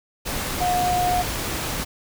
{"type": "tone in noise", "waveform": "sine", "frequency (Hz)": 719, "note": "F#5", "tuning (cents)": -50, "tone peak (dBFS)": -19, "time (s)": [0.6, 1.23], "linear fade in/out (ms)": 20, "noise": "pink", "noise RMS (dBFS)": -27, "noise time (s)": [0.25, 1.85], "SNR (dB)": 5, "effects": []}